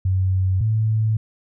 sine tone pair in turn, 93.9 / 109.63 Hz, F#2 / A2, +26 / -6 cents, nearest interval minor third, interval 268 cents, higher second, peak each -16 dBFS, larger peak neither, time 0.05-0.61 / 0.61-1.17 s, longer neither, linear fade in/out 5 ms, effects none

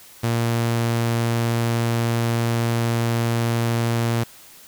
sawtooth tone, 116.54 Hz, A#2, in tune, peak -15 dBFS, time 0.23-4.24 s, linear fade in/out 10 ms, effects white hiss -46 dBFS RMS until 4.67 s

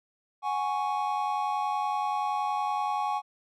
triangle chord, F# suspended second, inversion none, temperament equal, 740 / 830.6 / 1108.7 Hz, F#5 / G#5 / C#6, 0 / 0 / 0 cents, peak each -32 / -27 / -30 dBFS, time 0.42-3.22 s, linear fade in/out 50 ms, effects none

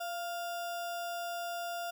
sine tone with sample-and-hold, 690 Hz, F5, 21 cents flat, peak -35 dBFS, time 0-1.91 s, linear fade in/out 10 ms, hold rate 2100 Hz, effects none

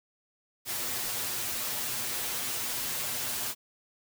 white noise with comb filter, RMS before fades -33 dBFS, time 0.65-3.55 s, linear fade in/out 50 ms, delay 8.2 ms, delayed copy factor +0.85, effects none

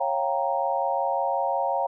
sine chord, G half-diminished seventh, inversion second, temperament equal with one note detuned, 549.9 / 698.5 / 784 / 932.3 Hz, Db5 / F5 / G5 / Bb5, -14 / 0 / 0 / 0 cents, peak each -28 dBFS, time 0-1.87 s, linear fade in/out 10 ms, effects none

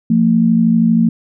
sine tone pair together, 174.61 / 227.3 Hz, F3 / A#3, 0 / -43 cents, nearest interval perfect fourth, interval 457 cents, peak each -14 / -10 dBFS, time 0.1-1.09 s, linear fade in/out 5 ms, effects none

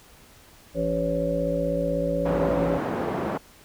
harmonic tone, 56.1 Hz, A1, 34 cents sharp, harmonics 1 / 3 / 5 / 7 / 9 / 10, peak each -34 / -29 / -31 / -36 / -29 / -26 dBFS, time 0.74-2.8 s, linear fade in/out 50 ms
pink band-pass noise, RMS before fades -28 dBFS, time 2.25-3.38 s, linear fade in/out 10 ms, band 190 to 940 Hz, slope 12 dB/octave
effects pink hiss -52 dBFS RMS until 3.64 s

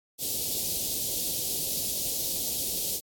white band-stop noise, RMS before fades -30 dBFS, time 0.18-3.01 s, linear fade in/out 50 ms, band 580 to 3500 Hz, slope 24 dB/octave, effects AAC 64 kbps

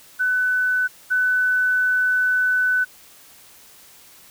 sine tone pair in turn, 1500 / 1500 Hz, F#6 / F#6, +23 / +23 cents, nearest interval unison, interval 0 cents, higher neither, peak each -17 / -16 dBFS, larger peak second, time 0.19-0.88 / 1.1-2.85 s, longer second, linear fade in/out 20 ms, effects white hiss -48 dBFS RMS until 4.3 s

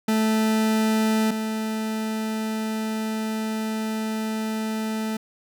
40% pulse tone pair in turn, 219.1 / 219.1 Hz, A3 / A3, -7 / -7 cents, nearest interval unison, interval 0 cents, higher neither, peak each -18 / -24 dBFS, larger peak first, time 0.08-1.31 / 1.31-5.17 s, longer second, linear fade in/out 5 ms, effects none

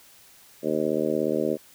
harmonic tone, 77 Hz, D#2, 17 cents flat, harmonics 2 / 3 / 4 / 5 / 6 / 7 / 8, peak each -38 / -30 / -29 / -28 / -30 / -29 / -32 dBFS, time 0.62-1.58 s, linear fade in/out 50 ms, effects white hiss -53 dBFS RMS until 1.74 s

